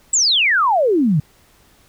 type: exponential sweep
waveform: sine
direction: down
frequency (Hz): 7900 to 138.59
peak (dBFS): -12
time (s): 0.13-1.2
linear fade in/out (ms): 5
effects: pink hiss -53 dBFS RMS until 1.88 s